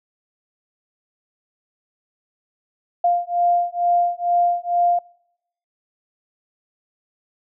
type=beating tone pair; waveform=sine; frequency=698.5 / 700.7 Hz; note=F5 / F5; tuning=0 / +6 cents; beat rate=2.2 Hz; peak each=-19 dBFS; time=3.04-4.99 s; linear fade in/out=5 ms; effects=noise-tail reverb RT60 0.8 s tail -26 dB re dry